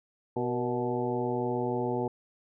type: harmonic tone with a mistuned harmonic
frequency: 123.47 Hz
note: B2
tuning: in tune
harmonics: 1 / 2 / 3 / 4 / 5 / 6 / 7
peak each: -36 / -34 / -32 / -34 / -40 / -39 / -36 dBFS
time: 0.36-2.08 s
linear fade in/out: 5 ms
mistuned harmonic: 4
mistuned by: -60 cents
effects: none